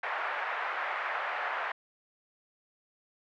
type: band-pass noise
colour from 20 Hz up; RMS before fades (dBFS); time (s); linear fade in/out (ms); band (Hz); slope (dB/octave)
white; -34; 0.03-1.72; 5; 620 to 1900; 24
effects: none